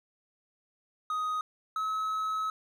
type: tone pair in turn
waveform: triangle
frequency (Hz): 1251 / 1286.9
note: D#6 / E6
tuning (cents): +9 / -42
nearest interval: unison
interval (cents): 49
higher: second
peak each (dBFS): -27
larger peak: neither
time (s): 1.1-1.41 / 1.76-2.5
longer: second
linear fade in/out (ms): 2
effects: none